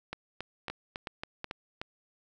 two click trains, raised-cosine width 0.3 ms, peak -20 / -20 dBFS, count 6 / 4, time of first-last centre 0.13-1.511 / 0.7-1.815 s, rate 3.62 / 2.69 Hz, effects none

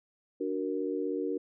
sine chord, D augmented, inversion none, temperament equal, 293.7 / 370 / 466.2 Hz, D4 / F#4 / A#4, 0 / 0 / 0 cents, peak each -34 dBFS, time 0.4-1.38 s, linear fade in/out 10 ms, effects none

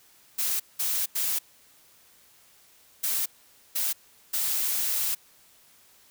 blue noise bursts at uneven times, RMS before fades -27 dBFS, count 6, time 0.38-0.6 / 0.79-1.06 / 1.15-1.39 / 3.03-3.26 / 3.75-3.93 / 4.33-5.15 s, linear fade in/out 10 ms, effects white hiss -58 dBFS RMS until 6.1 s

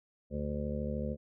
harmonic tone, 73.42 Hz, D2, in tune, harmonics 1 / 2 / 3 / 5 / 6 / 7 / 8, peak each -38 / -40 / -37 / -46 / -46 / -40 / -46 dBFS, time 0.3-1.17 s, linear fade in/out 50 ms, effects none

